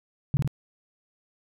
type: tone with echo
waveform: sine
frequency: 140 Hz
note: C#3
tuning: 18 cents sharp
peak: -19 dBFS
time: 0.34-0.37 s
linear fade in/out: 0 ms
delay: 53 ms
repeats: 2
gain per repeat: -2 dB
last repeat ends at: 0.476 s
effects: none